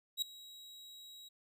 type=tone with ADSR envelope; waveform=40% pulse; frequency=3842 Hz; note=B7; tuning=48 cents flat; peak=-29 dBFS; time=0.17-1.29 s; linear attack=51 ms; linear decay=3 ms; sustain=-21 dB; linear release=13 ms; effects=none